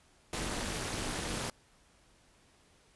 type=noise with amplitude modulation; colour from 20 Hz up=pink; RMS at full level=-32 dBFS; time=0.33-1.5 s; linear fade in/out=2 ms; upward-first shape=sine; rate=273 Hz; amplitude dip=100%; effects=pink hiss -65 dBFS RMS until 2.95 s + resampled to 24000 Hz